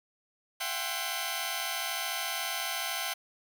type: tone cluster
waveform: 10% pulse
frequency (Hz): 670 / 743 / 797 / 1049 / 3066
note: E5 / F#5 / G5 / C6 / G7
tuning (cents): +28 / +7 / +28 / +4 / -39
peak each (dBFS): -30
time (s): 0.6-3.14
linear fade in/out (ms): 10
effects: none